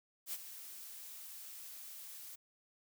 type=noise with ADSR envelope; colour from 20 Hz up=blue; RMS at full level=-39 dBFS; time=0.26-2.36 s; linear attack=68 ms; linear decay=40 ms; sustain=-11 dB; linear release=13 ms; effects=none